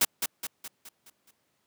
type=noise with echo; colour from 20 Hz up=white; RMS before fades=-22 dBFS; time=0.01-0.05 s; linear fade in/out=5 ms; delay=210 ms; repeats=6; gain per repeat=-6 dB; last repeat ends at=1.31 s; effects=pink hiss -73 dBFS RMS until 1.66 s + high-pass 150 Hz 12 dB/octave